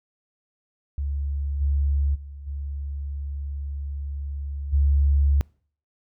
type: tone with level steps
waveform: sine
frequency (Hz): 70.6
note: C#2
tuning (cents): +32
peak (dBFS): -24 / -19 / -36 / -28 / -16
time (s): 0.98-5.41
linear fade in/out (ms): 0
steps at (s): 1.6 / 2.14 / 2.46 / 4.72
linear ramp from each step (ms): 20
effects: noise-tail reverb RT60 0.5 s tail -26 dB re dry